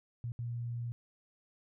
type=tone bursts at uneven times; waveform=sine; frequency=118.8 Hz; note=A#2; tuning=33 cents sharp; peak=-35 dBFS; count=2; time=0.24-0.32 / 0.39-0.92 s; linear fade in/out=0 ms; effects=none